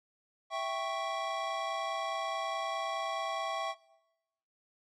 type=chord; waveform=square; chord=C# diminished; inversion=first; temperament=equal; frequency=659.3 / 784 / 1108.7 Hz; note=E5 / G5 / C#6; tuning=0 / 0 / 0 cents; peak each=-37 / -39 / -37 dBFS; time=0.5-3.75 s; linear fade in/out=50 ms; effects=noise-tail reverb RT60 0.9 s tail -20 dB re dry + low-pass 5000 Hz 12 dB/octave